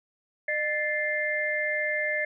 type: tone cluster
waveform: sine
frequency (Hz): 607 / 1754 / 2096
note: D#5 / A6 / C7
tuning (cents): -43 / -6 / +2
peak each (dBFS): -31 / -29 / -29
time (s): 0.48-2.25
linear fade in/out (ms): 5
effects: none